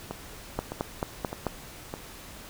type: two click trains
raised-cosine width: 1 ms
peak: -13 / -19 dBFS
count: 5 / 4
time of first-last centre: 0.59-1.467 / 0.11-1.939 s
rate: 4.56 / 1.64 Hz
effects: pink hiss -45 dBFS RMS until 2.49 s